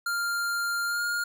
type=tone with pitch glide; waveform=square; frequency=1396.9 to 1417.2 Hz; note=F6 to F6; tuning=0 to +25 cents; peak=-27 dBFS; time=0.06-1.24 s; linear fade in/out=5 ms; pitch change=+25 cents; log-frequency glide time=0.86-1.02 s; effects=none